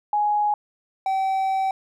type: tone pair in turn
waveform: sine / triangle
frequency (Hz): 834 / 768.8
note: G#5 / G5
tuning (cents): +7 / -34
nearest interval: minor second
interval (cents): 141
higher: first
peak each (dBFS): -18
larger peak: neither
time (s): 0.13-0.54 / 1.06-1.71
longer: second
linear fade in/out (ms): 2
effects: none